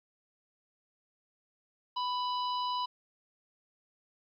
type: harmonic tone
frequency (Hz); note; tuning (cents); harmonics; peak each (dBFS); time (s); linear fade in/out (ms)
992; B5; +7; 1 / 3 / 4 / 5; -31 / -41 / -43 / -45; 1.96-2.86; 10
effects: 12-bit